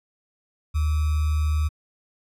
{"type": "tone with sample-and-hold", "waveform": "sine", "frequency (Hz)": 76.5, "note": "D#2", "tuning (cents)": -29, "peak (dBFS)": -19, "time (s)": [0.74, 1.69], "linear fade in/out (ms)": 20, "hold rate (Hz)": 1225, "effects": ["resampled to 32000 Hz"]}